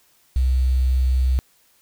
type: tone with quantisation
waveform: sine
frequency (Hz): 64.3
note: C2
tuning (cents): -30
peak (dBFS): -15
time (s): 0.36-1.39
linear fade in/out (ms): 0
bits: 7
effects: white hiss -59 dBFS RMS until 1.81 s